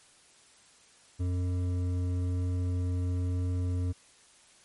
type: tone with hard clipping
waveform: triangle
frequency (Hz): 89.9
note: F#2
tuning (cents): -49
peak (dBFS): -29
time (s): 1.19-3.93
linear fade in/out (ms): 20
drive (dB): 13
effects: white hiss -59 dBFS RMS until 4.64 s + MP3 48 kbps